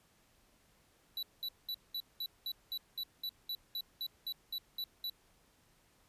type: tone bursts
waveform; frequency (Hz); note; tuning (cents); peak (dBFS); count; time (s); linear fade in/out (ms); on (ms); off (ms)
square; 3951; B7; 0; -37; 16; 1.17-5.098; 2; 58; 200
effects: pink hiss -69 dBFS RMS until 6.08 s + resampled to 32000 Hz